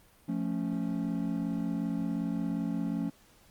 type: chord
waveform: triangle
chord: F augmented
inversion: none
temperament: equal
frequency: 174.61 / 220 / 277.2 Hz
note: F3 / A3 / C#4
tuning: 0 / 0 / 0 cents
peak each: -32 dBFS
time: 0.28-3.1 s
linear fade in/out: 10 ms
effects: pink hiss -61 dBFS RMS until 3.5 s + Opus 32 kbps